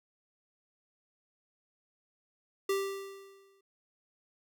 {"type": "tone with exponential decay", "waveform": "square", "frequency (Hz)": 392, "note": "G4", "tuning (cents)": 0, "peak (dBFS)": -27, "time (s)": [2.69, 3.61], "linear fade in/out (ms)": 5, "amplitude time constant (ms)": 200, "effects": []}